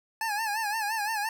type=tone with vibrato; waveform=25% pulse; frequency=859 Hz; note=A5; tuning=42 cents flat; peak=-24 dBFS; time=0.21-1.29 s; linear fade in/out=2 ms; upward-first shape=sine; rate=5.8 Hz; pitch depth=96 cents each way; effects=none